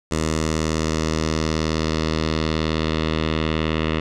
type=tone with low-pass filter sweep; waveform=10% pulse; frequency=79 Hz; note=D#2; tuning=27 cents sharp; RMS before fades=-22 dBFS; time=0.11-4 s; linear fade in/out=5 ms; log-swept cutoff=7600 to 3000 Hz; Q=2; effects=none